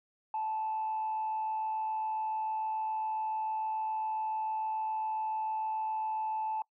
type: tone with frequency modulation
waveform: sine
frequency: 873 Hz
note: A5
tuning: 14 cents flat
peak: -30 dBFS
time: 0.34-6.62 s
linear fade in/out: 2 ms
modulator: 107 Hz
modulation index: 0.21
effects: noise-tail reverb RT60 0.1 s tail -23 dB re dry + tanh soft clip ceiling -27 dBFS